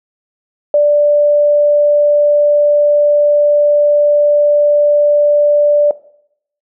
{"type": "tone", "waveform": "sine", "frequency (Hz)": 587.3, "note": "D5", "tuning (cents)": 0, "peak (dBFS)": -6, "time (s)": [0.74, 5.91], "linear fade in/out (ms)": 2, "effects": ["noise-tail reverb RT60 0.7 s tail -18 dB re dry"]}